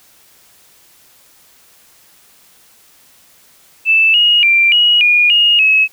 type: tone with pitch steps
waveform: sine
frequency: 2639 / 2877 / 2365 / 2900 / 2436 / 2858 / 2573 Hz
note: E7 / F#7 / D7 / F#7 / D#7 / F7 / E7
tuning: +1 / -49 / +12 / -35 / -37 / +39 / -43 cents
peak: -7 dBFS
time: 3.85-5.88 s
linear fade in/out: 50 ms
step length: 290 ms
effects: white hiss -48 dBFS RMS until 5.92 s